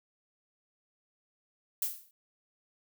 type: noise with exponential decay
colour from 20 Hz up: violet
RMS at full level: -28 dBFS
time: 1.82-2.11 s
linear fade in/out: 2 ms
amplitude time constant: 62 ms
effects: none